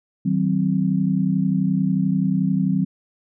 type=chord; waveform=sine; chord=C diminished; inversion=first; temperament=just; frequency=156.98 / 188.37 / 261.6 Hz; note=Eb3 / Gb3 / C4; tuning=+16 / +31 / 0 cents; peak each=-23 / -19 / -24 dBFS; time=0.25-2.85 s; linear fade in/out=10 ms; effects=none